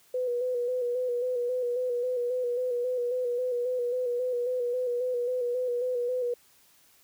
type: tone with vibrato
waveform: sine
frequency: 493.9 Hz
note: B4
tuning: in tune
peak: -26 dBFS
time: 0.14-6.34 s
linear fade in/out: 5 ms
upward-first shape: square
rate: 3.7 Hz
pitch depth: 36 cents each way
effects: white hiss -61 dBFS RMS until 7.03 s